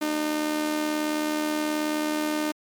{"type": "tone with amplitude modulation", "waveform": "sawtooth", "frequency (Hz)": 303.7, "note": "D#4", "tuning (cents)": -42, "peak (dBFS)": -18, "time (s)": [0.01, 2.52], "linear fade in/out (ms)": 10, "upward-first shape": "sine", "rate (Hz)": 78.7, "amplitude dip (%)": 50, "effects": ["MP3 96 kbps"]}